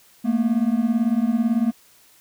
triangle beating tone pair, 220 / 238 Hz, A3 / A#3, 0 / +36 cents, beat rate 18 Hz, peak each -19 / -18 dBFS, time 0.24-1.72 s, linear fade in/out 20 ms, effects white hiss -54 dBFS RMS until 2.2 s

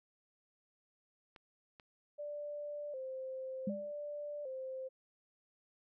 clicks, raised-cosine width 0.3 ms, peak -38 dBFS, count 2, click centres 1.362 / 1.798 s
sine tone with vibrato, 554.4 Hz, C#5, in tune, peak -40 dBFS, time 2.18-4.89 s, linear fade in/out 20 ms, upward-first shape square, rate 0.66 Hz, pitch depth 100 cents each way
sine tone with exponential decay, 204 Hz, G#3, 31 cents flat, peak -31 dBFS, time 3.67-3.92 s, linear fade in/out 5 ms, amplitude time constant 54 ms
effects none

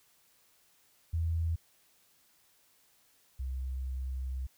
sine tone pair in turn, 82.41 / 64.93 Hz, E2 / C2, 0 / -13 cents, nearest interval major third, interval 413 cents, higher first, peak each -28 / -33 dBFS, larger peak first, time 1.13-1.56 / 3.39-4.47 s, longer second, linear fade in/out 10 ms, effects white hiss -67 dBFS RMS until 4.57 s

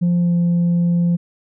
sine tone with pitch glide, 174.61 to 172.8 Hz, F3 to F3, 0 to -18 cents, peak -11 dBFS, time 0.01-1.17 s, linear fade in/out 20 ms, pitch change -18 cents, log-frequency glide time 0.19-0.34 s, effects tanh soft clip ceiling -12 dBFS

